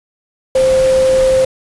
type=tone in noise; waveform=sine; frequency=523.3 Hz; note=C5; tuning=in tune; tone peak=-8 dBFS; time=0.55-1.45 s; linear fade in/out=5 ms; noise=pink; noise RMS=-24 dBFS; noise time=0.55-1.45 s; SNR=+13 dB; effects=resampled to 24000 Hz